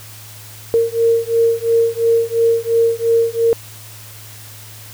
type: beating tone pair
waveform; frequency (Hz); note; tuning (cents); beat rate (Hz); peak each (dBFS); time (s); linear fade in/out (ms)
sine; 458.8 / 461.7; A#4 / A#4; -28 / -17; 2.9; -15 / -15; 0.74-3.53; 0
effects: added 107 Hz sine -38 dBFS peak until 4.93 s + white hiss -38 dBFS RMS until 4.93 s